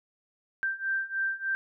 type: beating tone pair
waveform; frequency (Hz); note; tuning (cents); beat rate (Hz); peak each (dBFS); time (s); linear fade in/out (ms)
sine; 1568 / 1571.3; G6 / G6; 0 / +4; 3.3; -32 / -30; 0.63-1.55; 0
effects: none